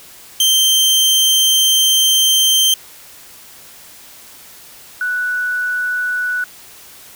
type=tone pair in turn; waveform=sawtooth / sine; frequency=3136 / 1480 Hz; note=G7 / F#6; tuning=0 / 0 cents; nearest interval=octave + minor second; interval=1300 cents; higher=first; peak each=-7 / -16 dBFS; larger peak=first; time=0.4-2.74 / 5.01-6.44 s; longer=first; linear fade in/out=2 ms; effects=white hiss -40 dBFS RMS until 7.15 s